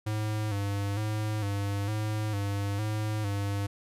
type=tone with vibrato; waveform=square; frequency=103.83 Hz; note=G#2; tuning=in tune; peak=-29 dBFS; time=0.06-3.67 s; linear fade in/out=10 ms; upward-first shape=square; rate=1.1 Hz; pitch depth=58 cents each way; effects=resampled to 32000 Hz